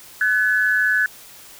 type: tone pair together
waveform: sine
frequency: 1500 / 1706.2 Hz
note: F#6 / G#6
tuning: +23 / +46 cents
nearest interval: major second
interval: 223 cents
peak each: -18 dBFS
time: 0.21-1.06 s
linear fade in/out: 2 ms
effects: white hiss -43 dBFS RMS until 1.59 s

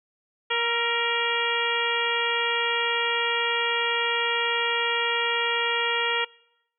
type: harmonic tone with a mistuned harmonic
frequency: 470.3 Hz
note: A#4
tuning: 15 cents sharp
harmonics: 1 / 2 / 3 / 4 / 5 / 6 / 7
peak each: -30 / -30 / -30 / -30 / -30 / -30 / -30 dBFS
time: 0.5-6.25 s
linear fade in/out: 10 ms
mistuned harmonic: 3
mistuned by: -39 cents
effects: noise-tail reverb RT60 0.8 s tail -24 dB re dry

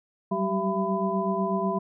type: tone cluster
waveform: sine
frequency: 188.3 / 196.4 / 386.7 / 671 / 1002 Hz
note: F#3 / G3 / G4 / E5 / B5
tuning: +31 / +4 / -24 / +31 / +25 cents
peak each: -30 dBFS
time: 0.31-1.79 s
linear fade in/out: 10 ms
effects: none

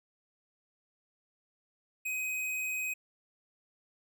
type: tone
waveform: square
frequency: 2517 Hz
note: D#7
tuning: 19 cents sharp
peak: -33 dBFS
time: 2.05-2.94 s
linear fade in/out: 10 ms
effects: none

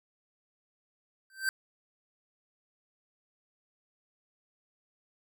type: tone with exponential growth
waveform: square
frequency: 1557 Hz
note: G6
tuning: 12 cents flat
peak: -24 dBFS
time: 1.3-1.49 s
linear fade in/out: 1 ms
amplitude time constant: 41 ms
effects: none

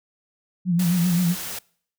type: tone with vibrato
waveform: sine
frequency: 175.6 Hz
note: F3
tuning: 10 cents sharp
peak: -17 dBFS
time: 0.65-1.36 s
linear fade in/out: 50 ms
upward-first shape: sine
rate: 7.6 Hz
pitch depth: 71 cents each way
type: noise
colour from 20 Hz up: white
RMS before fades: -32 dBFS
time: 0.79-1.59 s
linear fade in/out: 5 ms
effects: noise-tail reverb RT60 0.6 s tail -25 dB re dry

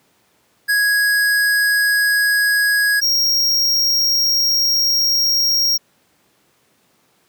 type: tone pair in turn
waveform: square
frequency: 1661.2 / 5588 Hz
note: G#6 / F8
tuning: 0 / 0 cents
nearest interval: octave + major sixth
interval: 2100 cents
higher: second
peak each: -14 dBFS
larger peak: neither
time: 0.68-3.01 / 3.01-5.78 s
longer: second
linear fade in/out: 20 ms
effects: pink hiss -59 dBFS RMS until 7.28 s + high-pass 150 Hz 12 dB/octave

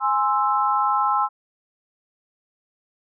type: chord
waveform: sine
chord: Ab augmented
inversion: none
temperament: equal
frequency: 830.6 / 1046.5 / 1318.5 Hz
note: Ab5 / C6 / E6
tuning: 0 / 0 / 0 cents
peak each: -22 dBFS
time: 0-1.29 s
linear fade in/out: 50 ms
effects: none

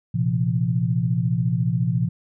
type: chord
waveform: sine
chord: Bb suspended second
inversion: none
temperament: equal with one note detuned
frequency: 116.54 / 130.81 / 171.02 Hz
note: Bb2 / C3 / F3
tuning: 0 / 0 / -36 cents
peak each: -23 dBFS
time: 0.14-2.09 s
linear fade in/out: 10 ms
effects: none

